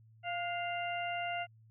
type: harmonic tone with a mistuned harmonic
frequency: 696 Hz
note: F5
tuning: 6 cents flat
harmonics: 1 / 2 / 3 / 4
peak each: -36 / -43 / -42 / -42 dBFS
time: 0.23-1.47 s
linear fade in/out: 50 ms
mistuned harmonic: 2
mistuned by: +46 cents
effects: added 111 Hz sine -58 dBFS peak until 1.7 s